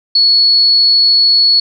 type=tone; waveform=sine; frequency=4387 Hz; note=C#8; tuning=19 cents flat; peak=-6 dBFS; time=0.15-1.6 s; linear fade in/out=5 ms; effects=none